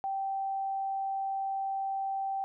sine tone, 779 Hz, G5, 11 cents flat, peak -30 dBFS, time 0.04-2.44 s, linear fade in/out 0 ms, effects none

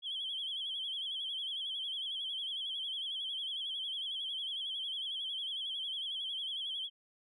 sine tone with vibrato, 3221 Hz, G7, 46 cents sharp, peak -35 dBFS, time 0.02-6.9 s, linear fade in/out 50 ms, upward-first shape sine, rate 11 Hz, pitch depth 90 cents each way, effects tanh soft clip ceiling -31 dBFS

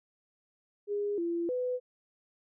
sine tone with pitch steps, 410 / 340.2 / 499.9 Hz, G#4 / F4 / B4, -22 / -45 / +21 cents, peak -29 dBFS, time 0.87-1.8 s, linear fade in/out 50 ms, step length 310 ms, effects none

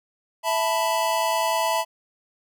square chord, E suspended fourth, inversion none, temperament just, 659.3 / 879 / 988.9 Hz, E5 / A5 / B5, 0 / -2 / +2 cents, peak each -26 dBFS, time 0.43-1.85 s, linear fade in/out 50 ms, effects none

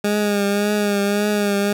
20% pulse tone with vibrato, 204.8 Hz, G#3, 24 cents flat, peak -12 dBFS, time 0.04-1.73 s, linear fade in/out 5 ms, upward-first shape triangle, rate 1.8 Hz, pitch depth 43 cents each way, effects none

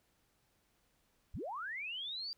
sine linear sweep, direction up, 34.65 to 4760 Hz, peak -39 dBFS, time 1.34-2.33 s, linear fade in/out 0 ms, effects pink hiss -75 dBFS RMS until 2.37 s

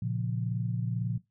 sine chord, Bb minor, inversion none, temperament equal, 116.54 / 138.59 / 174.61 Hz, Bb2 / Db3 / F3, 0 / 0 / 0 cents, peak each -31 / -35 / -34 dBFS, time 0.02-1.18 s, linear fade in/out 5 ms, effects noise-tail reverb RT60 0.2 s tail -18 dB re dry

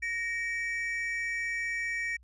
triangle tone pair together, 1864.7 / 2300 Hz, A#6 / D7, 0 / -37 cents, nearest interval major third, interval 363 cents, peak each -31 / -32 dBFS, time 0.02-2.17 s, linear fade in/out 10 ms, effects added 60 Hz sine -55 dBFS peak until 2.23 s + resampled to 24000 Hz

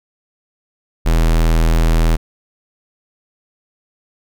square tone, 40.78 Hz, E1, 18 cents flat, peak -11 dBFS, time 1.05-2.17 s, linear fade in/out 20 ms, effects none

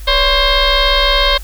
sine tone with frequency modulation, 1575 Hz, G6, 8 cents sharp, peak -9 dBFS, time 0.07-1.38 s, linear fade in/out 10 ms, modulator 536 Hz, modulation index 4.8, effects added 50 Hz sine -26 dBFS peak until 1.43 s + white hiss -40 dBFS RMS until 1.43 s

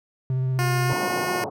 triangle tone with vibrato, 129.8 Hz, C3, 13 cents flat, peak -19 dBFS, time 0.3-0.93 s, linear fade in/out 2 ms, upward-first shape sine, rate 16 Hz, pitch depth 18 cents each way
10% pulse tone with pitch glide, 356.8 to 361.2 Hz, F4 to F#4, +37 to -42 cents, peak -16 dBFS, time 0.59-1.44 s, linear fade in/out 0 ms, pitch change +21 cents, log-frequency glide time 0.83-0.98 s
white band-pass noise, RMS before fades -30 dBFS, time 0.89-1.5 s, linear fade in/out 10 ms, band 100 to 980 Hz, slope 48 dB/octave
effects none

